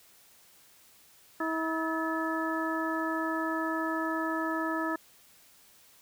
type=harmonic tone with a mistuned harmonic; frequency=322.1 Hz; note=E4; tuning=40 cents flat; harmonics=1 / 2 / 3 / 4 / 5; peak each=-32 / -37 / -37 / -35 / -36 dBFS; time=1.4-4.96 s; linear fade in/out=5 ms; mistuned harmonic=5; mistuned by=+120 cents; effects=white hiss -59 dBFS RMS until 6.01 s